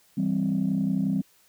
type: chord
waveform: sine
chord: C major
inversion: first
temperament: equal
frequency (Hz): 164.81 / 196 / 261.6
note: E3 / G3 / C4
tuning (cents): 0 / 0 / 0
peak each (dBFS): -28 / -24 / -27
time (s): 0.17-1.22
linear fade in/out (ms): 10
effects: tanh soft clip ceiling -16 dBFS + white hiss -61 dBFS RMS until 1.48 s